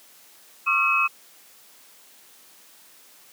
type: tone cluster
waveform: sine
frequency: 1095 / 1194 / 1358 / 2556 Hz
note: C#6 / D6 / F6 / D#7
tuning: -22 / +28 / -49 / +46 cents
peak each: -26 / -26 / -27 / -20 dBFS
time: 0.66-1.08 s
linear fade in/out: 20 ms
effects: white hiss -52 dBFS RMS until 3.32 s + high-pass 200 Hz 12 dB/octave